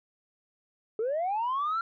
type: linear sweep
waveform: sine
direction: up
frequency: 420 to 1379 Hz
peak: -25 dBFS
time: 0.99-1.81 s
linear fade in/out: 2 ms
effects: tanh soft clip ceiling -24 dBFS